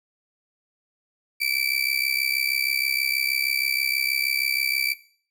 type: tone with amplitude modulation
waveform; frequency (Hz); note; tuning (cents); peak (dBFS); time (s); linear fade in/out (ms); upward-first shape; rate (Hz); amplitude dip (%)
30% pulse; 2323; D7; -20; -16; 1.4-4.94; 20; sine; 66.3; 80
effects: noise-tail reverb RT60 0.5 s tail -17 dB re dry